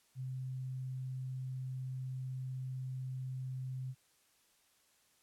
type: tone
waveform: sine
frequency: 129.7 Hz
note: C3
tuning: 15 cents flat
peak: -38 dBFS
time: 0.15-3.95 s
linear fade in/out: 50 ms
effects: white hiss -71 dBFS RMS until 5.22 s + low-pass 12000 Hz 12 dB/octave